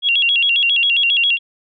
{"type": "tone with vibrato", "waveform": "sine", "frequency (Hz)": 3031, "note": "F#7", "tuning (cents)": 41, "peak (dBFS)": -12, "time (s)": [0.02, 1.39], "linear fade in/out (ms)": 50, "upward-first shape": "square", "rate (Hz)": 7.4, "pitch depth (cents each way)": 160, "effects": []}